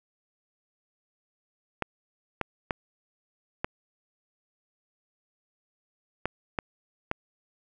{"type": "clicks", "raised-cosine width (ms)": 0.5, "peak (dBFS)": -12, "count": 7, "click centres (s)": [1.823, 2.413, 2.708, 3.645, 6.256, 6.588, 7.114], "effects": []}